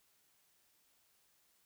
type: silence
effects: white hiss -73 dBFS RMS until 1.65 s